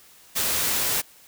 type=noise; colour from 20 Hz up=white; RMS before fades=-24 dBFS; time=0.35-1.02 s; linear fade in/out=20 ms; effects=white hiss -52 dBFS RMS until 1.27 s